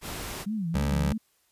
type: noise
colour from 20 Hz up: pink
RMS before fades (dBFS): -36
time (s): 0.01-0.46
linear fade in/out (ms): 50
type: tone with vibrato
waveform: sine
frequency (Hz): 190.1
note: F#3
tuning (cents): +47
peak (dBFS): -27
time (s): 0.46-1.18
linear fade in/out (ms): 10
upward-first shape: sine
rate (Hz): 3.2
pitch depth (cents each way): 260
type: tone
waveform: 20% pulse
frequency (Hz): 71.3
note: C#2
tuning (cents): +49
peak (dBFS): -20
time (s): 0.74-1.13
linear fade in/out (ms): 10
effects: white hiss -68 dBFS RMS until 1.51 s + resampled to 32000 Hz